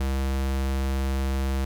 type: tone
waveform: square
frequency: 67 Hz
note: C2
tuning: 42 cents sharp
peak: -24 dBFS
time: 0-1.65 s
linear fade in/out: 5 ms
effects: none